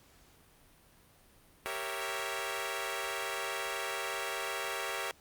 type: chord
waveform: 10% pulse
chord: G diminished seventh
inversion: none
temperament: equal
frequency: 392 / 466.2 / 554.4 / 659.3 Hz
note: G4 / Bb4 / Db5 / Fb5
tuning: 0 / 0 / 0 / 0 cents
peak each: -32 dBFS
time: 1.66-5.11 s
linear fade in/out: 0 ms
effects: pink hiss -62 dBFS RMS until 5.2 s + Opus 48 kbps